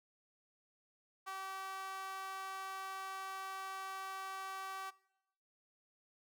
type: tone with high-pass filter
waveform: sawtooth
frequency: 383.8 Hz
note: G4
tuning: 37 cents flat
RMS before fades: -44 dBFS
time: 1.26-4.91 s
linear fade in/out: 20 ms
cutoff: 1000 Hz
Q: 5.8
effects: noise-tail reverb RT60 0.9 s tail -23 dB re dry